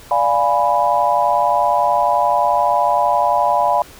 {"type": "chord", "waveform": "sine", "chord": "D diminished seventh", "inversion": "none", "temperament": "equal", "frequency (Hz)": [587.3, 698.5, 830.6, 987.8], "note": ["D5", "F5", "Ab5", "Cb6"], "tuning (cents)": [0, 0, 0, 0], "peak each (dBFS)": [-20, -18, -18, -17], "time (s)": [0.11, 3.82], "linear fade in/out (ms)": 2, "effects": ["pink hiss -41 dBFS RMS until 3.99 s"]}